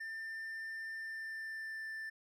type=tone with pitch glide; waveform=triangle; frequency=1792 to 1772.4 Hz; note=A6 to A6; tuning=+31 to +12 cents; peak=-39 dBFS; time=0-2.1 s; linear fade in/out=10 ms; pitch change=-19 cents; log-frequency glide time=0.96-1.86 s; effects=none